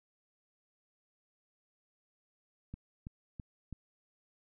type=click train; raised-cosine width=5 ms; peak=-30 dBFS; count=4; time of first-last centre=2.74-3.727 s; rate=3.04 Hz; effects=none